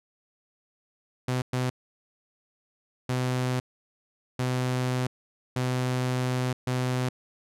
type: tone bursts at uneven times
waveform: sawtooth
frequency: 126.8 Hz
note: B2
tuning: 46 cents sharp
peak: -21 dBFS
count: 6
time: 1.28-1.42 / 1.53-1.7 / 3.09-3.6 / 4.39-5.07 / 5.56-6.53 / 6.67-7.09 s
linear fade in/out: 5 ms
effects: low-pass 11000 Hz 12 dB/octave